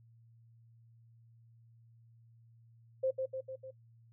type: tone with echo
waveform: sine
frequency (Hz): 525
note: C5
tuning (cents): +6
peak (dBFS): -28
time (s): 3.03-3.11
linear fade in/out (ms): 10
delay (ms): 150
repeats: 4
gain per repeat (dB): -4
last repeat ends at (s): 3.71
effects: noise-tail reverb RT60 0.1 s tail -21 dB re dry + added 115 Hz sine -59 dBFS peak until 4.12 s